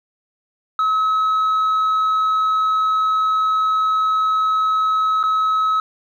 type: tone with dropouts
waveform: sine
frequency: 1285 Hz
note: E6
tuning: 45 cents flat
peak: -12 dBFS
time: 0.79-5.8 s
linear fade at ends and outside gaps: 2 ms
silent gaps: 5.23-5.237 s
effects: tanh soft clip ceiling -14 dBFS + 9-bit